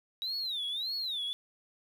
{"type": "tone with vibrato", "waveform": "triangle", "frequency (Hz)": 3820, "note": "A#7", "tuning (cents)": 42, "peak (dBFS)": -30, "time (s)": [0.22, 1.33], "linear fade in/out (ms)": 0, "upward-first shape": "sine", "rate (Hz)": 1.7, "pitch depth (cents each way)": 230, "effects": ["tanh soft clip ceiling -28 dBFS", "10-bit"]}